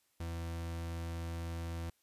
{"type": "tone", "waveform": "40% pulse", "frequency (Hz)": 83.8, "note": "E2", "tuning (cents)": 29, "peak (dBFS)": -37, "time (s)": [0.2, 1.9], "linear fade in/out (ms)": 5, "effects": ["white hiss -75 dBFS RMS until 2.02 s", "resampled to 32000 Hz"]}